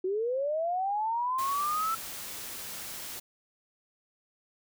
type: linear sweep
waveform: sine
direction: up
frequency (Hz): 360.4 to 1338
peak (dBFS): -27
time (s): 0.04-1.95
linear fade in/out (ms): 5
type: noise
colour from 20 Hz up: white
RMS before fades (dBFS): -40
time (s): 1.38-3.2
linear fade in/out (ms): 10
effects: none